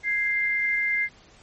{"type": "tone pair together", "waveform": "sine", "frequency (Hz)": [1661.2, 2093], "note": ["G#6", "C7"], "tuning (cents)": [0, 0], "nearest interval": "major third", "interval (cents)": 400, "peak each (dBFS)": [-30, -22], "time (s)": [0.03, 1.09], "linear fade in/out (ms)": 50, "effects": ["pink hiss -53 dBFS RMS until 1.42 s", "MP3 32 kbps"]}